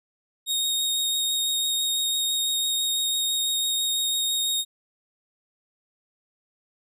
sawtooth tone with vibrato, 3729 Hz, A#7, in tune, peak -20 dBFS, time 0.46-4.65 s, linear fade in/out 50 ms, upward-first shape triangle, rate 6 Hz, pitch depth 12 cents each way, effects none

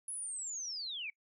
sine linear sweep, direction down, 10548 to 2212 Hz, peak -38 dBFS, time 0.08-1.1 s, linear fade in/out 2 ms, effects noise-tail reverb RT60 0.1 s tail -23 dB re dry

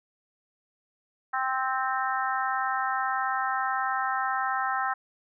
harmonic tone, 261.6 Hz, C4, in tune, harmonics 3 / 4 / 5 / 6 / 7, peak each -30 / -32 / -30 / -34 / -35 dBFS, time 1.33-4.94 s, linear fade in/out 10 ms, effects none

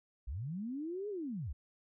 sine linear two-way sweep, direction up then down, 49.99 to 426.4 to 49.99 Hz, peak -37 dBFS, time 0.27-1.53 s, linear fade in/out 10 ms, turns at 1.09 s, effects none

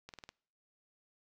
slowing click train, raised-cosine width 0.2 ms, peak -30 dBFS, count 5, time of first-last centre 0.09-0.291 s, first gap 48 ms, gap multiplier 1.03, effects noise-tail reverb RT60 0.6 s tail -26 dB re dry

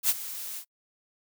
blue noise with ADSR envelope, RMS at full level -21 dBFS, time 0.03-0.65 s, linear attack 64 ms, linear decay 35 ms, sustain -16 dB, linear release 75 ms, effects noise-tail reverb RT60 0.1 s tail -26 dB re dry

